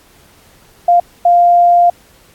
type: tone bursts at uneven times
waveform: sine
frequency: 698.5 Hz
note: F5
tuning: in tune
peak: -5 dBFS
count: 2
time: 0.88-1 / 1.25-1.9 s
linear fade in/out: 5 ms
effects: pink hiss -47 dBFS RMS until 2.34 s + AAC 64 kbps

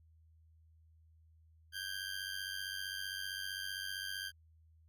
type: ring-modulated tone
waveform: 20% pulse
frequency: 1585 Hz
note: G6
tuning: 19 cents sharp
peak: -32 dBFS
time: 1.72-4.32 s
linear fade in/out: 50 ms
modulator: 47.7 Hz
effects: added 80 Hz sine -62 dBFS peak until 4.88 s

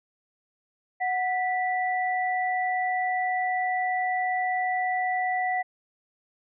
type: tone pair together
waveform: sine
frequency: 737.2 / 1968 Hz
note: F#5 / B6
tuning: -7 / -7 cents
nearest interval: octave + perfect fourth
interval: 1700 cents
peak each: -25 / -29 dBFS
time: 1-5.63 s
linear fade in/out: 20 ms
effects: none

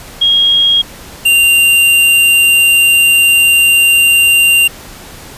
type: tone pair in turn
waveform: sine / square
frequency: 3270 / 2781 Hz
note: G#7 / F7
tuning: -28 / -8 cents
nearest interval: minor third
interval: 280 cents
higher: first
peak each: -6 dBFS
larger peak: neither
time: 0.21-0.82 / 1.25-4.68 s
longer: second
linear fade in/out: 10 ms
effects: pink hiss -32 dBFS RMS until 5.37 s + resampled to 32000 Hz

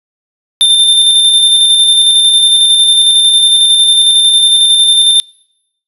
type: tone with tremolo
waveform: square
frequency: 3587 Hz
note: A7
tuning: 33 cents sharp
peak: -4 dBFS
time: 0.61-5.2 s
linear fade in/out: 0 ms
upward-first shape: square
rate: 11 Hz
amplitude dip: 25%
effects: noise-tail reverb RT60 0.8 s tail -26 dB re dry + resampled to 32000 Hz

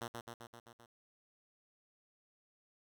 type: tone with echo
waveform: 5% pulse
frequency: 118 Hz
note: A#2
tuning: 22 cents sharp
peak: -29 dBFS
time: 0.01-0.08 s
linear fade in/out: 5 ms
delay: 130 ms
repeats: 6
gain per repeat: -3 dB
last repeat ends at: 0.86 s
effects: none

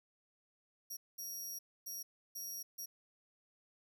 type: tone bursts at uneven times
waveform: 20% pulse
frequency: 5670 Hz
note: F8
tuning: 25 cents sharp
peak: -37 dBFS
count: 5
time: 0.9-0.97 / 1.18-1.59 / 1.86-2.03 / 2.35-2.63 / 2.78-2.86 s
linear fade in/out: 10 ms
effects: none

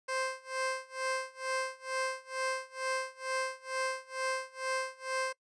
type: tone with tremolo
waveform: 15% pulse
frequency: 523.3 Hz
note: C5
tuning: in tune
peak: -24 dBFS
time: 0.08-5.33 s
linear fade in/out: 10 ms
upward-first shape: sine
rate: 2.2 Hz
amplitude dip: 95%
effects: noise-tail reverb RT60 0.1 s tail -22 dB re dry + resampled to 22050 Hz

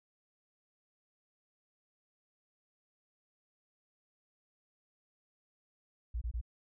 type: tone bursts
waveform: sine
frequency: 58.27 Hz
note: A#1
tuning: in tune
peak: -33 dBFS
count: 3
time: 6.14-6.413 s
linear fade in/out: 10 ms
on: 75 ms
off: 24 ms
effects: none

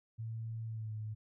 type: tone with pitch glide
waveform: sine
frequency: 112.8 to 108.02 Hz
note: A2 to A2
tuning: +44 to -31 cents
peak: -38 dBFS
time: 0.18-1.15 s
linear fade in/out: 20 ms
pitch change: -75 cents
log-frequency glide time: 0.66-0.93 s
effects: none

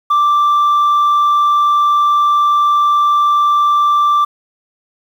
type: tone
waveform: sine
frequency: 1174.7 Hz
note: D6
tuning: in tune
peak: -6 dBFS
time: 0.1-4.25 s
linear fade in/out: 10 ms
effects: tanh soft clip ceiling -8 dBFS + 7-bit

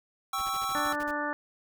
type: chord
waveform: square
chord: C# diminished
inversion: second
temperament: equal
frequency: 784 / 1108.7 / 1318.5 Hz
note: G5 / C#6 / E6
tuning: 0 / 0 / 0 cents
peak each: -37 / -35 / -32 dBFS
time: 0.33-0.93 s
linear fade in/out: 5 ms
type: noise bursts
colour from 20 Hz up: pink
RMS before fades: -45 dBFS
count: 10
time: 0.38-1.111 s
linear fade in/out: 5 ms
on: 38 ms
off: 39 ms
type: harmonic tone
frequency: 294.5 Hz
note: D4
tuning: 5 cents sharp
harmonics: 1 / 2 / 3 / 4 / 5 / 6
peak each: -36 / -36 / -36 / -36 / -36 / -36 dBFS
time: 0.75-1.33 s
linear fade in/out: 0 ms
effects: none

